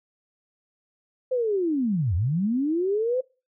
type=linear two-way sweep; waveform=sine; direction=down then up; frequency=523.3 to 79.4 to 523.3 Hz; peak=-21 dBFS; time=1.31-3.21 s; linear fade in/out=10 ms; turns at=2.15 s; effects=noise-tail reverb RT60 0.3 s tail -21 dB re dry